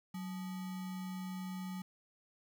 sine tone with sample-and-hold, 185.5 Hz, F#3, 5 cents sharp, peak -39 dBFS, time 0.14-1.82 s, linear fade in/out 5 ms, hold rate 1050 Hz, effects none

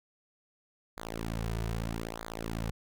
sawtooth tone with flanger, 56 Hz, A1, 31 cents sharp, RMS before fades -36 dBFS, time 0.97-2.71 s, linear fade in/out 5 ms, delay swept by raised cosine 0.35 to 3.75 ms, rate 0.79 Hz, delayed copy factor -0.95, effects none

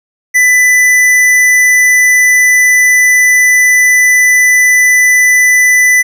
sine tone with tanh clipping, 1994 Hz, B6, 16 cents sharp, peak -6 dBFS, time 0.34-6.03 s, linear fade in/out 20 ms, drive 16 dB, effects none

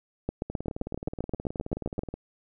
two click trains, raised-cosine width 2 ms, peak -15 / -21 dBFS, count 14 / 32, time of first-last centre 0.29-1.992 / 0.5-2.14 s, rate 7.64 / 18.9 Hz, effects none

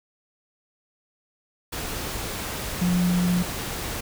sine tone in noise, 178.1 Hz, F3, 34 cents sharp, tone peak -19 dBFS, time 2.81-3.43 s, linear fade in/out 10 ms, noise pink, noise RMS -31 dBFS, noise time 1.72-4.01 s, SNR +9 dB, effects none

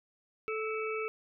harmonic tone with a mistuned harmonic, 437 Hz, A4, 12 cents flat, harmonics 1 / 3 / 5 / 6, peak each -34 / -39 / -41 / -42 dBFS, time 0.48-1.08 s, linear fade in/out 0 ms, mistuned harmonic 5, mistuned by +63 cents, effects none

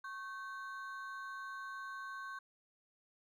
triangle ring-modulated tone, 1318.5 Hz, E6, in tune, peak -38 dBFS, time 0.04-2.39 s, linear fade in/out 5 ms, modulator 223 Hz, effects none

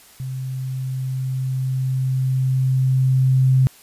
sine tone with level ramp, 130.81 Hz, C3, in tune, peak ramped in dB -25 to -11 dBFS, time 0.2-3.67 s, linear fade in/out 0 ms, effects white hiss -48 dBFS RMS until 3.82 s + resampled to 32000 Hz

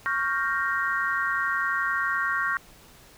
sine chord, G half-diminished seventh, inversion second, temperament equal, 1108.7 / 1396.9 / 1568 / 1864.7 Hz, Db6 / F6 / G6 / Bb6, 0 / 0 / 0 / 0 cents, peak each -29 dBFS, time 0.06-2.57 s, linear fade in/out 0 ms, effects pink hiss -52 dBFS RMS until 3.17 s

